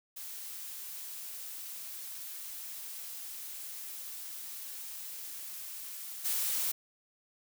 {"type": "noise with level steps", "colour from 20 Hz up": "blue", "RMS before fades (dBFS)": [-43, -32], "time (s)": [0.16, 6.72], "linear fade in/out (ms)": 10, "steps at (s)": 6.24, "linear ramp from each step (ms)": 20, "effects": []}